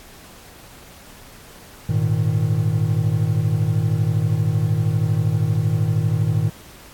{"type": "chord", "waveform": "triangle", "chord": "Ab suspended second", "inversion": "none", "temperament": "equal", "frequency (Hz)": [103.83, 116.54, 155.56], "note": ["Ab2", "Bb2", "Eb3"], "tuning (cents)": [0, 0, 0], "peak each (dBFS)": -19, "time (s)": [1.89, 6.5], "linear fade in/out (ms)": 5, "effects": ["pink hiss -44 dBFS RMS until 6.93 s", "AAC 64 kbps"]}